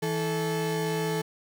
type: tone pair together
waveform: 35% pulse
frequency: 163.17 / 435.6 Hz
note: E3 / A4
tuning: -17 / -17 cents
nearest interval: octave + perfect fourth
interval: 1700 cents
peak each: -28 / -27 dBFS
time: 0.02-1.22 s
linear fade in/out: 10 ms
effects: none